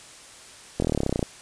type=slowing click train; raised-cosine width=2 ms; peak=-10 dBFS; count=16; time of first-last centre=0.8-1.228 s; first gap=23 ms; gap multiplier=1.03; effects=white hiss -46 dBFS RMS until 1.41 s + resampled to 22050 Hz